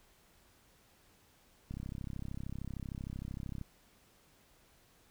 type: click train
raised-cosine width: 5 ms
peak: -29 dBFS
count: 64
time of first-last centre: 1.71-3.613 s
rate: 33.1 Hz
effects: pink hiss -66 dBFS RMS until 5.1 s